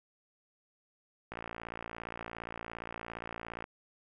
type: click train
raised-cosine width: 0.5 ms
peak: -25 dBFS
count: 134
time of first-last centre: 1.32-3.641 s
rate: 57.3 Hz
effects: none